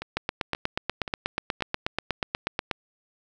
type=two click trains; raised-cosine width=0.3 ms; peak=-17 / -9 dBFS; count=4 / 22; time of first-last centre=0.02-1.607 / 0.17-2.712 s; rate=1.89 / 8.26 Hz; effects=none